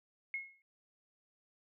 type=tone with exponential decay; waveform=sine; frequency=2167 Hz; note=C#7; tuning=40 cents flat; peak=-33 dBFS; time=0.34-0.62 s; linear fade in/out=1 ms; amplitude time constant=59 ms; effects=none